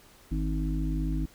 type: harmonic tone with a mistuned harmonic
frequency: 51.5 Hz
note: G#1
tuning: 14 cents flat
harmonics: 1 / 3 / 5 / 6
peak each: -28 / -33 / -35 / -36 dBFS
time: 0.31-1.26 s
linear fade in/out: 10 ms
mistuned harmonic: 6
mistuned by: +20 cents
effects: pink hiss -56 dBFS RMS until 1.34 s